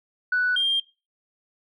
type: tone pair in turn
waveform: sine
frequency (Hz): 1484 / 3196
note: F#6 / G7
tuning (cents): +5 / +33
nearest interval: octave + minor second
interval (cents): 1328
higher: second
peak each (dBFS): -18 / -18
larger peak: neither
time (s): 0.32-0.56 / 0.56-0.8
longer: neither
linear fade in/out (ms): 5
effects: noise-tail reverb RT60 0.3 s tail -19 dB re dry + tanh soft clip ceiling -15 dBFS